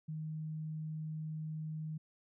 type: tone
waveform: sine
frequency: 156.1 Hz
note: D#3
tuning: 6 cents sharp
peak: -38 dBFS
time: 0.08-1.98 s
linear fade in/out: 10 ms
effects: none